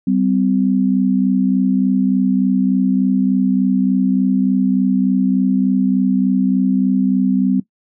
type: tone pair together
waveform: sine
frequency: 193.5 / 256.9 Hz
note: G3 / C4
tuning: -22 / -32 cents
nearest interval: perfect fourth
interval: 490 cents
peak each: -15 dBFS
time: 0.07-7.6 s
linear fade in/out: 5 ms
effects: noise-tail reverb RT60 0.1 s tail -18 dB re dry